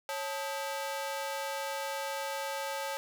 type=ring-modulated tone; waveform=sawtooth; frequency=714 Hz; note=F5; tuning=38 cents sharp; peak=-27 dBFS; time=0.09-2.97 s; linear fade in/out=0 ms; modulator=164 Hz; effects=10-bit